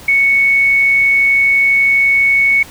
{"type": "tone", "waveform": "sine", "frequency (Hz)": 2217, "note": "C#7", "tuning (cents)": 0, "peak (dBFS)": -8, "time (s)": [0.08, 2.63], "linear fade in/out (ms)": 5, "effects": ["pink hiss -36 dBFS RMS until 2.7 s"]}